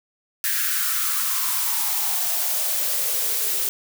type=noise with high-pass filter sweep; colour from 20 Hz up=blue; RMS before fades=-23 dBFS; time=0.44-3.69 s; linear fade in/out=0 ms; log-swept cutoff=1700 to 370 Hz; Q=5.1; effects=none